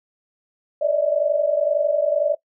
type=tone cluster; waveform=sine; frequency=571 / 593 / 644 Hz; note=D5 / D5 / E5; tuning=-49 / +17 / -41 cents; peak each=-23 / -19 / -23 dBFS; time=0.81-2.35 s; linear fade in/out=10 ms; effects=noise-tail reverb RT60 0.1 s tail -19 dB re dry